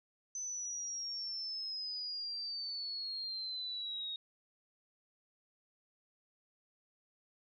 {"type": "exponential sweep", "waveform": "sine", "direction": "down", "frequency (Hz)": [6100, 3742], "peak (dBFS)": -38, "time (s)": [0.35, 4.16], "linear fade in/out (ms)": 2, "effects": []}